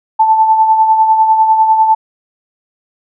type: tone with tremolo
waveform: sine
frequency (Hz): 880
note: A5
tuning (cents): 0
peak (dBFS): -4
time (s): 0.19-1.95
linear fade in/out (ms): 10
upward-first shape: sine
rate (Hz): 10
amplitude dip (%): 50
effects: none